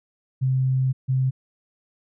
sine tone pair in turn, 130.81 / 130.81 Hz, C3 / C3, 0 / 0 cents, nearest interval unison, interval 0 cents, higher neither, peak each -18 dBFS, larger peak neither, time 0.41-0.93 / 1.08-1.31 s, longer first, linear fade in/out 20 ms, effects none

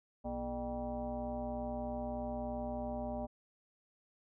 sine tone with frequency modulation, 420.9 Hz, G#4, 23 cents sharp, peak -36 dBFS, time 0.24-3.27 s, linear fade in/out 20 ms, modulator 181 Hz, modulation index 2.1, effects none

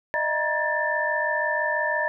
sine tone cluster, 609 / 655 / 949 / 1701 / 1776 Hz, D#5 / E5 / A#5 / G#6 / A6, -37 / -11 / +31 / +41 / +16 cents, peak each -28 / -34 / -28 / -34 / -25 dBFS, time 0.14-2.08 s, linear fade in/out 0 ms, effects none

